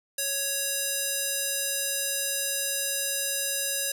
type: tone with band-pass filter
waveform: square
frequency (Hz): 555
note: C#5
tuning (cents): +2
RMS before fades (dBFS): -29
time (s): 0.18-3.92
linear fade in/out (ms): 5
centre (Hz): 9900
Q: 1.1
effects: none